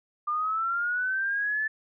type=linear sweep; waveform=sine; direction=up; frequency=1193 to 1756 Hz; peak=-25 dBFS; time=0.27-1.68 s; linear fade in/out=10 ms; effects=none